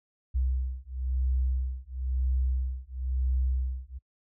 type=beating tone pair; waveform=sine; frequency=63.6 / 64.59 Hz; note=C2 / C2; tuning=-48 / -22 cents; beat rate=0.99 Hz; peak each=-29 dBFS; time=0.34-3.99 s; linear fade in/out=20 ms; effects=noise-tail reverb RT60 0.1 s tail -26 dB re dry